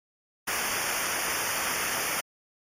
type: noise with comb filter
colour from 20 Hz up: pink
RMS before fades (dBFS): -29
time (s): 0.47-2.21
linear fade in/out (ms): 10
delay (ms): 0.25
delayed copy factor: -0.95
effects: MP3 64 kbps